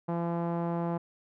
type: tone with low-pass filter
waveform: sawtooth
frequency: 170 Hz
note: F3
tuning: 46 cents flat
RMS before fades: -31 dBFS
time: 0.08-0.98 s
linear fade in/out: 10 ms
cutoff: 900 Hz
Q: 1.8
effects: none